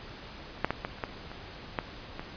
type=clicks; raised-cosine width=0.5 ms; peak=-30 / -9 / -13 / -16 / -30 / -16 / -27 / -13 / -22 dBFS; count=9; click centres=0.578 / 0.646 / 0.706 / 0.849 / 0.985 / 1.038 / 1.316 / 1.788 / 2.195 s; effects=pink hiss -45 dBFS RMS until 2.36 s + resampled to 11025 Hz